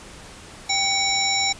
harmonic tone with a mistuned harmonic, 784 Hz, G5, in tune, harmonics 1 / 3 / 5 / 7 / 9, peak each -27 / -25 / -24 / -25 / -27 dBFS, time 0.69-1.53 s, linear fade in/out 10 ms, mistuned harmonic 3, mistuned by -80 cents, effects pink hiss -42 dBFS RMS until 1.59 s + resampled to 22050 Hz

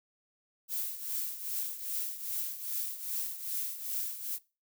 violet noise with tremolo, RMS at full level -33 dBFS, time 0.68-4.39 s, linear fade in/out 50 ms, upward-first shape triangle, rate 2.5 Hz, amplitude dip 75%, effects noise-tail reverb RT60 0.3 s tail -21 dB re dry

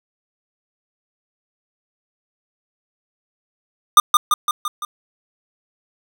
square tone with echo, 1211 Hz, D#6, 47 cents flat, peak -5 dBFS, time 3.97-4 s, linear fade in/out 2 ms, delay 170 ms, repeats 5, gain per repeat -4 dB, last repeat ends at 4.85 s, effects none

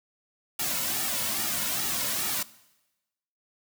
white noise with flanger, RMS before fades -29 dBFS, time 0.59-2.43 s, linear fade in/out 5 ms, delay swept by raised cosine 1.9 to 2.55 ms, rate 2.4 Hz, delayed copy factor -0.65, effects noise-tail reverb RT60 1.0 s tail -19 dB re dry

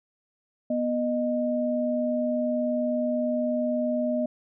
sine tone pair together, 244.7 / 616.1 Hz, B3 / D#5, -16 / -17 cents, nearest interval octave + major third, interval 1599 cents, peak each -26 dBFS, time 0.7-4.26 s, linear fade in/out 5 ms, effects none

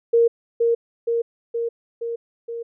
sine tone with echo, 465.7 Hz, A#4, 2 cents flat, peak -12 dBFS, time 0.13-0.28 s, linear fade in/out 10 ms, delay 470 ms, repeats 5, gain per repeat -3 dB, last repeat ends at 2.63 s, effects none

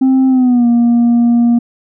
sine tone with pitch glide, 262.9 to 236.9 Hz, C4 to A#3, +8 to +28 cents, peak -4 dBFS, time 0.01-1.59 s, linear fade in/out 10 ms, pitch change -180 cents, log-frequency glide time 0.28-0.67 s, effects tanh soft clip ceiling -6 dBFS

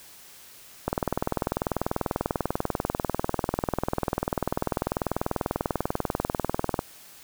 click train, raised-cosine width 1 ms, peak -10 dBFS, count 121, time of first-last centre 0.88-6.791 s, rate 20.3 Hz, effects white hiss -49 dBFS RMS until 7.23 s

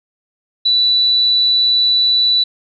sine tone, 3961 Hz, B7, 4 cents sharp, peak -10 dBFS, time 0.65-2.44 s, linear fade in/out 10 ms, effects none

